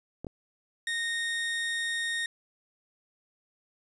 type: clicks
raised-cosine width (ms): 2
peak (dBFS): -24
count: 2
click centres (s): 0.246 / 0.268
type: tone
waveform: 30% pulse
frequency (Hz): 1852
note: A#6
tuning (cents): -12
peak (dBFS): -26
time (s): 0.87-2.26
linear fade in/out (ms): 2
effects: resampled to 22050 Hz + 10-bit